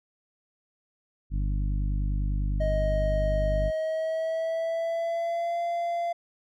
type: harmonic tone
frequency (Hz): 50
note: G1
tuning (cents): +35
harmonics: 1 / 2 / 3 / 4 / 5 / 6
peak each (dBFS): -25 / -34 / -35 / -41 / -44 / -47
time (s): 1.3-3.72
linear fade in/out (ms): 50
type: tone with pitch glide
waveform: triangle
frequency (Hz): 626 to 686.6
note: D#5 to F5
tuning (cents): +10 to -30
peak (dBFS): -24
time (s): 2.6-6.13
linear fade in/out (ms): 10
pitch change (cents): +160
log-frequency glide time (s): 3.54-5.6
effects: none